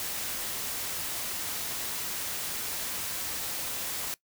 white noise, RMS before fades -34 dBFS, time 0-4.14 s, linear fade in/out 0 ms, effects noise-tail reverb RT60 0.1 s tail -20 dB re dry

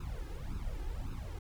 brown noise with flanger, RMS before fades -39 dBFS, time 0-1.39 s, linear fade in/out 5 ms, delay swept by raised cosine 0.76 to 2.46 ms, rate 1.8 Hz, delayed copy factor +1, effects none

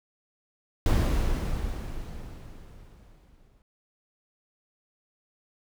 brown noise with exponential decay, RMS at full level -20 dBFS, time 0.86-3.62 s, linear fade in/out 1 ms, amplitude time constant 600 ms, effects none

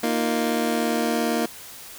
25% pulse chord, Bb suspended fourth, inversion none, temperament just, 233.1 / 310.8 / 349.6 Hz, Bb3 / Eb4 / F4, 0 / -2 / +2 cents, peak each -20 / -23 / -26 dBFS, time 0.03-1.46 s, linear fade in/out 5 ms, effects white hiss -41 dBFS RMS until 1.98 s

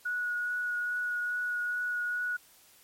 sine tone with vibrato, 1459 Hz, F#6, 25 cents flat, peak -29 dBFS, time 0.05-2.37 s, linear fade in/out 10 ms, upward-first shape triangle, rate 2.4 Hz, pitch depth 13 cents each way, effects white hiss -59 dBFS RMS until 2.83 s + MP3 64 kbps

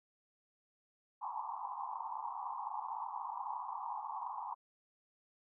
pink band-pass noise, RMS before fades -42 dBFS, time 1.21-4.55 s, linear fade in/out 20 ms, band 800 to 1100 Hz, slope 96 dB/octave, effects none

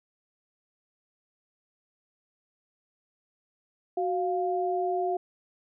sine tone pair together, 370 / 701.1 Hz, F#4 / F5, 0 / +7 cents, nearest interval major seventh, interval 1107 cents, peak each -28 dBFS, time 3.97-5.17 s, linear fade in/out 5 ms, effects none

